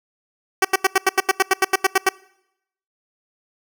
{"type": "tone bursts", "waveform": "10% pulse", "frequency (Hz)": 381.7, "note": "G4", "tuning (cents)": -46, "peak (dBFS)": -4, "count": 14, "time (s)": [0.62, 2.091], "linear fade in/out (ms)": 5, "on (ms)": 28, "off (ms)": 83, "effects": ["noise-tail reverb RT60 0.8 s tail -24 dB re dry"]}